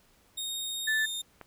sawtooth tone with pitch glide, 3713 to 3653 Hz, A#7 to A#7, -8 to -36 cents, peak -30 dBFS, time 0.37-1.22 s, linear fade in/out 10 ms, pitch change -28 cents, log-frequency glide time 0.97-1.07 s
sine tone, 1752 Hz, A6, 8 cents flat, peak -25 dBFS, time 0.87-1.06 s, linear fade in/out 10 ms
click, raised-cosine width 0.5 ms, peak -28 dBFS, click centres 1.413 s
effects pink hiss -64 dBFS RMS until 1.46 s

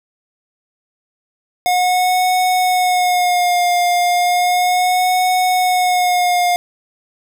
square tone with vibrato, 721 Hz, F#5, 45 cents flat, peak -13 dBFS, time 1.66-6.56 s, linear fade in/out 0 ms, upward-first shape sine, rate 0.34 Hz, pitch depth 35 cents each way, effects none

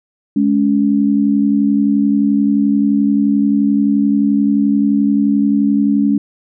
sine tone pair together, 210.5 / 282 Hz, G#3 / C#4, +24 / +30 cents, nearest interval perfect fourth, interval 506 cents, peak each -13 dBFS, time 0.36-6.18 s, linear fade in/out 5 ms, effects none

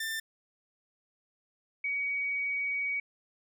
sawtooth / sine tone pair in turn, 1787 / 2257 Hz, A6 / C#7, +26 / +31 cents, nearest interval major third, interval 405 cents, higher second, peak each -29 / -29 dBFS, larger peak neither, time 0-0.2 / 1.84-3 s, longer second, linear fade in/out 5 ms, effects none

